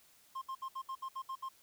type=tone bursts; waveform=triangle; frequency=1060 Hz; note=C6; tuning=22 cents sharp; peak=-36 dBFS; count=9; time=0.35-1.49 s; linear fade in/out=10 ms; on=68 ms; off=66 ms; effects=white hiss -65 dBFS RMS until 1.62 s